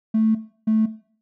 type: tone pair in turn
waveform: triangle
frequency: 220 / 218.9 Hz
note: A3 / A3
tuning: 0 / -9 cents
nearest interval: unison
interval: 9 cents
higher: first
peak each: -12 dBFS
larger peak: neither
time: 0.14-0.35 / 0.67-0.86 s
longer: first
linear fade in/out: 10 ms
effects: noise-tail reverb RT60 0.5 s tail -19 dB re dry + tanh soft clip ceiling -12 dBFS